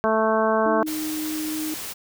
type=harmonic tone; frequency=220 Hz; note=A3; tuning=in tune; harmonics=1 / 2 / 3 / 4 / 5 / 6 / 7; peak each=-26 / -24 / -22 / -27 / -25 / -32 / -30 dBFS; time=0.04-0.83 s; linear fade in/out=0 ms
type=tone; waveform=sine; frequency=310 Hz; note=D#4; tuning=6 cents flat; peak=-26 dBFS; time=0.66-1.74 s; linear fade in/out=0 ms
type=noise; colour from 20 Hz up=white; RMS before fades=-33 dBFS; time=0.86-1.94 s; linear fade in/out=20 ms
effects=none